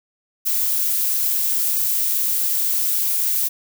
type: noise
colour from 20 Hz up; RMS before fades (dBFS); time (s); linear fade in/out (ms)
violet; -20; 0.45-3.49; 20
effects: none

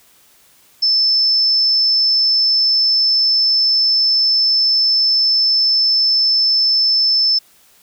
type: tone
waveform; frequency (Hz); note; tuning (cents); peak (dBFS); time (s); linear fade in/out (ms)
sine; 5274; E8; 0; -11; 0.82-7.39; 10
effects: white hiss -51 dBFS RMS until 7.82 s

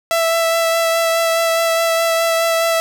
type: tone with vibrato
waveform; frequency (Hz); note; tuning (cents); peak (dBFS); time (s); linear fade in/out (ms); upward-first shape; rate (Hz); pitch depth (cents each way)
sawtooth; 662; E5; +7; -10; 0.11-2.8; 0; sine; 4.8; 13
effects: none

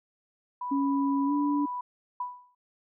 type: tone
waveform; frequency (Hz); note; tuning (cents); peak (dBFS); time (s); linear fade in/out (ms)
sine; 987.8; B5; 0; -31; 0.61-1.81; 5
type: tone with pitch glide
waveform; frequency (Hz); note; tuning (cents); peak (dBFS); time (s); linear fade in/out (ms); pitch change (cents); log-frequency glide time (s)
sine; 277.2 to 289.6; C#4 to D4; 0 to -24; -24; 0.71-1.66; 10; +76; 1.26-1.32
type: tone with exponential decay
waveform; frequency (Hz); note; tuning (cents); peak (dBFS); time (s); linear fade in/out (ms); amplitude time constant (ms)
sine; 987.8; B5; 0; -27; 2.2-2.55; 5; 74
effects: none

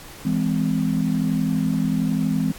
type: chord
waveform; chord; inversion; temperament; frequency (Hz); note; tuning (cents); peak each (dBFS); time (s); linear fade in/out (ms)
sine; E augmented; none; just; 164.81 / 206 / 257.5; E3 / G#3 / B#3; 0 / -14 / -28; -23; 0.25-2.52; 5
effects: pink hiss -41 dBFS RMS until 2.58 s + AAC 64 kbps

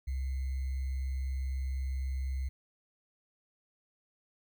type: tone with sample-and-hold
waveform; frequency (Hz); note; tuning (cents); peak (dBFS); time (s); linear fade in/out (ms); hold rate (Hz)
sine; 66; C2; +16; -31; 0.07-2.49; 10; 2100
effects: none

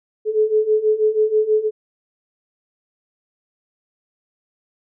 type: beating tone pair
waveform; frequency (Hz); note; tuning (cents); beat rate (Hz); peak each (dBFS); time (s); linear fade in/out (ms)
sine; 426.9 / 433.1; G#4 / A4; +48 / -27; 6.2; -19 / -16; 0.25-1.71; 50
effects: none

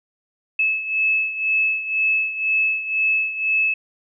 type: beating tone pair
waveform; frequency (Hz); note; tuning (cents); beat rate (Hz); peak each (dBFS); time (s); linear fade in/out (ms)
sine; 2600 / 2602; E7 / E7; -24 / -23; 2; -19 / -24; 0.59-3.74; 5
effects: none

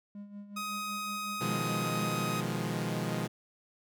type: tone with tremolo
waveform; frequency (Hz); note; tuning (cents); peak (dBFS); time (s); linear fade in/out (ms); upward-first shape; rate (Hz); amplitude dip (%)
triangle; 203.6; G#3; -34; -38; 0.15-2.22; 2; sine; 5.4; 65
type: tone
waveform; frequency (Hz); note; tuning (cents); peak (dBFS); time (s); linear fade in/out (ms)
sawtooth; 1256; D#6; +16; -31; 0.56-2.41; 10
type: chord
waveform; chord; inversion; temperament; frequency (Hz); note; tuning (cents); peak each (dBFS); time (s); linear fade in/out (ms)
sawtooth; F half-diminished seventh; second; equal; 123.47 / 155.56 / 174.61 / 207.7; Cb3 / Eb3 / F3 / Ab3; 0 / 0 / 0 / 0; -33; 1.4-3.28; 20
effects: none

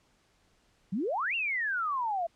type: exponential two-way sweep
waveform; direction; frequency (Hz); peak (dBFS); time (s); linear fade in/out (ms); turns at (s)
sine; up then down; 170 to 2823 to 655; -28; 0.92-2.27; 10; 1.35
effects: pink hiss -68 dBFS RMS until 2.35 s + low-pass 8000 Hz 12 dB/octave

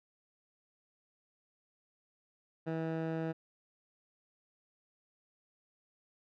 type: tone with low-pass filter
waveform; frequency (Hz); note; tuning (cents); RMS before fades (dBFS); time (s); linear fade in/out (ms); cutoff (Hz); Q
15% pulse; 161.9; E3; -31; -36; 2.66-3.33; 20; 1600; 0.56
effects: none

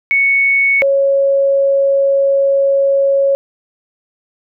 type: tone pair in turn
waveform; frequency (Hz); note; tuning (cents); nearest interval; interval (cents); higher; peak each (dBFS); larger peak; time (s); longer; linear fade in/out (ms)
sine; 2217 / 551.5; C#7 / C#5; 0 / -9; 2 octaves; 2409; first; -9; neither; 0.11-0.82 / 0.82-3.35; second; 0
effects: none

